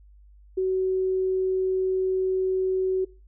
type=tone; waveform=sine; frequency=375.6 Hz; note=F#4; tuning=26 cents sharp; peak=-21 dBFS; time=0.57-3.05 s; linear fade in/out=10 ms; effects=noise-tail reverb RT60 0.3 s tail -20 dB re dry + added 50 Hz sine -49 dBFS peak until 3.27 s